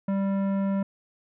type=tone with tanh clipping; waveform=sine; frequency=196 Hz; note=G3; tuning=in tune; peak=-25 dBFS; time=0.08-0.83 s; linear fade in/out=5 ms; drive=14 dB; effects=none